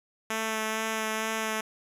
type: tone with vibrato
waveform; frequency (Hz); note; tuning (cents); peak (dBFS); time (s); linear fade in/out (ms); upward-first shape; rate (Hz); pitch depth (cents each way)
5% pulse; 220; A3; 0; -17; 0.3-1.61; 5; sine; 2.2; 13
effects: resampled to 32000 Hz